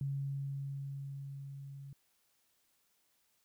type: tone with level ramp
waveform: sine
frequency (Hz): 138.59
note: C#3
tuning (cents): 0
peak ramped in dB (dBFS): -33 to -46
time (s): 0.01-1.93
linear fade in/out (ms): 2
effects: white hiss -75 dBFS RMS until 3.44 s